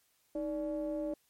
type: ring-modulated tone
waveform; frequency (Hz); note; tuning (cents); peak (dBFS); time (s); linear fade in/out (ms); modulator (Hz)
triangle; 136; C#3; -33; -28; 0.35-1.14; 5; 448
effects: white hiss -72 dBFS RMS until 1.29 s + MP3 64 kbps